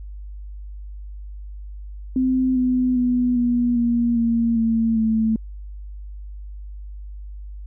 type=tone with pitch steps; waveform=sine; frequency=258.3 / 252.7 / 247.2 / 241.8 / 236.6 / 231.5 / 226.4 / 221.5 Hz; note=C4 / B3 / B3 / B3 / A#3 / A#3 / A3 / A3; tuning=-22 / +40 / +2 / -36 / +26 / -12 / +50 / +12 cents; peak=-16 dBFS; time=2.16-5.36 s; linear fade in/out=2 ms; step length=400 ms; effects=added 50 Hz sine -32 dBFS peak until 7.66 s